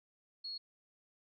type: tone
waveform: sine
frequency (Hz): 4321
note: C#8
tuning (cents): -45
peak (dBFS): -40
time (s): 0.44-0.58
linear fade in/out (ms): 10
effects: none